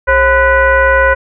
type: tone with frequency modulation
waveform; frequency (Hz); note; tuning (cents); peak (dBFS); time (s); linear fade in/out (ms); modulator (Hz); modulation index
sine; 1009; B5; +37; -6; 0.07-1.15; 20; 473; 1.7
effects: none